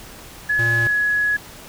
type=tone with pitch glide; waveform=sine; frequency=1699 to 1683.4 Hz; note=G#6 to G#6; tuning=+39 to +23 cents; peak=-16 dBFS; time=0.49-1.37 s; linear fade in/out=10 ms; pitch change=-16 cents; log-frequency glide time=0.79-0.93 s
type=tone; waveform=square; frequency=116.54 Hz; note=A#2; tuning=in tune; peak=-23 dBFS; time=0.59-0.87 s; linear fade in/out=0 ms
effects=pink hiss -40 dBFS RMS until 1.68 s